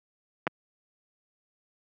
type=clicks; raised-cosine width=0.5 ms; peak=-11 / -14 dBFS; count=2; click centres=0.469 / 0.475 s; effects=high-pass 150 Hz 12 dB/octave